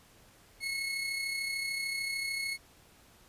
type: tone with amplitude modulation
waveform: 30% pulse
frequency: 2182 Hz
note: C#7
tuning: 28 cents flat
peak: -28 dBFS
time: 0.6-2.58 s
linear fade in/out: 50 ms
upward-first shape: sine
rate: 33.4 Hz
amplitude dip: 40%
effects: pink hiss -60 dBFS RMS until 3.28 s + resampled to 32000 Hz